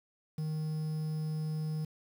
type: tone with quantisation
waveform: triangle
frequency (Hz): 155.56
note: D#3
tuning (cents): 0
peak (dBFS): -30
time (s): 0.38-1.85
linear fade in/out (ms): 5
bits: 9
effects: none

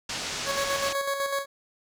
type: low-pass noise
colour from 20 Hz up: white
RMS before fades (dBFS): -33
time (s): 0.09-0.93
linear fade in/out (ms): 5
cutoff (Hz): 6700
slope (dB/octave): 24
type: tone with tremolo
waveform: 20% pulse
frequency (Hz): 555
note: C#5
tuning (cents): +2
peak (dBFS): -20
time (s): 0.45-1.46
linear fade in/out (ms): 50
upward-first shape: square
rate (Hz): 8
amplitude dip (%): 45
effects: none

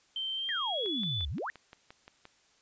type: tone with pitch glide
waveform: sine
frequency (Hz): 3118 to 3480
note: G7 to A7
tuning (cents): -10 to -20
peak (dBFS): -32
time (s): 0.16-1.25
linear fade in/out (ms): 2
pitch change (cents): +190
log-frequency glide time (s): 0.35-1.07
type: exponential two-way sweep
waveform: sine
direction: down then up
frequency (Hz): 1975.5 to 64.9 to 1975.5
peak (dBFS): -33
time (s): 0.49-1.5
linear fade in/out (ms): 0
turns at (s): 1.29
type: click train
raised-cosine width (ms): 0.3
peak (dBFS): -32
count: 9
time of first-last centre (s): 0.86-2.254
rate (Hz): 5.74
effects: white hiss -66 dBFS RMS until 2.61 s + resampled to 16000 Hz

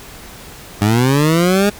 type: linear sweep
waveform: 20% pulse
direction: up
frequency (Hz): 99.4 to 207.7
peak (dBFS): -6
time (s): 0.81-1.7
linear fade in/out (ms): 10
effects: pink hiss -36 dBFS RMS until 1.79 s

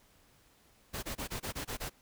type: noise bursts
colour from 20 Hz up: pink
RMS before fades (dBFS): -38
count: 8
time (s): 0.93-1.898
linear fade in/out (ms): 20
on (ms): 100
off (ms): 24
effects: pink hiss -65 dBFS RMS until 2.01 s

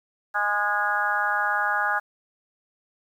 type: harmonic tone with a mistuned harmonic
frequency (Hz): 206.6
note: G#3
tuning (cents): -9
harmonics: 3 / 4 / 5 / 6 / 7 / 8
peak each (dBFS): -36 / -27 / -34 / -29 / -26 / -27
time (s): 0.34-2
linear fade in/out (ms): 20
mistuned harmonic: 6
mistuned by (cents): -16
effects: 9-bit

